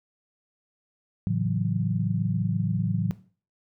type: chord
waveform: sine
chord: F# minor seventh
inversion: first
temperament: equal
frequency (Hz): 110 / 138.59 / 164.81 / 185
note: A2 / C#3 / E3 / F#3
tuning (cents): 0 / 0 / 0 / 0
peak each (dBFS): -27 / -31 / -29 / -27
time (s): 1.27-3.11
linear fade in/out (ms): 0
effects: noise-tail reverb RT60 0.4 s tail -17 dB re dry